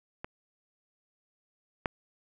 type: clicks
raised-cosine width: 0.5 ms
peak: -22 / -13 dBFS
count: 2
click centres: 0.245 / 1.858 s
effects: none